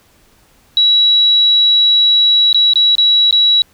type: tone with dropouts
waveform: sine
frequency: 3900 Hz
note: B7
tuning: 23 cents flat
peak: -7 dBFS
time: 0.77-3.62 s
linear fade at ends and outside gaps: 1 ms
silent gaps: 2.529-2.545 / 2.735-2.757 / 2.953-2.982 / 3.31-3.326 s
effects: pink hiss -51 dBFS RMS until 3.73 s